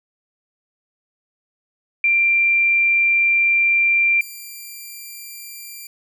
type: tone pair in turn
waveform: sine / 5% pulse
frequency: 2368 / 2368 Hz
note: D7 / D7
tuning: +14 / +14 cents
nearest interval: unison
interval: 0 cents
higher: neither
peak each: -13 / -24 dBFS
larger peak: first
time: 2.04-4.21 / 4.21-5.87 s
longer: first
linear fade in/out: 2 ms
effects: none